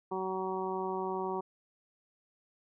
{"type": "harmonic tone", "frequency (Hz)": 188.3, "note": "F#3", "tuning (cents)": 31, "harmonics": [1, 2, 3, 4, 5, 6], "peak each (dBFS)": [-42, -35, -47, -40, -38, -43], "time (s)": [0.11, 1.41], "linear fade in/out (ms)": 10, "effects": []}